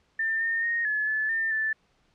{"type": "tone with pitch steps", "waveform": "sine", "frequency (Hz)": [1794, 1825, 1860, 1714, 1733, 1801, 1757], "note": ["A6", "A#6", "A#6", "A6", "A6", "A6", "A6"], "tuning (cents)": [33, -37, -4, -46, -27, 40, -3], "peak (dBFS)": -24, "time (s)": [0.19, 1.73], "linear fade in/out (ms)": 5, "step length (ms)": 220, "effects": ["pink hiss -67 dBFS RMS until 2.14 s", "low-pass 5000 Hz 12 dB/octave"]}